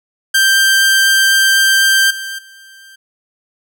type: tone with level steps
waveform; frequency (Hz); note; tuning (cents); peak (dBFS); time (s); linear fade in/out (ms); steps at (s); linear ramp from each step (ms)
sawtooth; 1574; G6; +7; -5 / -19 / -34; 0.34-2.96; 10; 2.1 / 2.38; 10
effects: none